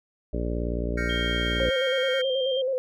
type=harmonic tone; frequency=59 Hz; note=A#1; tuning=22 cents sharp; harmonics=1 / 2 / 3 / 4 / 5 / 6 / 7 / 8 / 9 / 10; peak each=-28 / -36 / -35 / -36 / -35 / -40 / -35 / -40 / -42 / -37 dBFS; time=0.33-1.7 s; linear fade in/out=5 ms
type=chord; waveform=triangle; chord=G half-diminished seventh; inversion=third; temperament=equal; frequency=1396.9 / 1568 / 1864.7 / 2217 Hz; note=F6 / G6 / Bb6 / Db7; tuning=0 / 0 / 0 / 0 cents; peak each=-33 dBFS; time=0.97-2.22 s; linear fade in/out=10 ms
type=tone with pitch glide; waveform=sine; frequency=3205 to 3177 Hz; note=G7 to G7; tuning=+38 to +23 cents; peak=-30 dBFS; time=1.09-2.62 s; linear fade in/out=10 ms; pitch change=-15 cents; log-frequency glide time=2.06-2.22 s
type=tone with vibrato; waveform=sine; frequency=523.3 Hz; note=C5; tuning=in tune; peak=-23 dBFS; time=1.6-2.78 s; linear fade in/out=0 ms; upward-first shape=square; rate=9.3 Hz; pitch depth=46 cents each way
effects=none